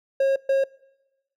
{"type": "tone bursts at uneven times", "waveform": "triangle", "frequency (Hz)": 542, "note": "C#5", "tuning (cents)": -39, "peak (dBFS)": -15, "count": 2, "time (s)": [[0.2, 0.36], [0.49, 0.64]], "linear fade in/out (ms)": 5, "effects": ["noise-tail reverb RT60 1.0 s tail -24 dB re dry"]}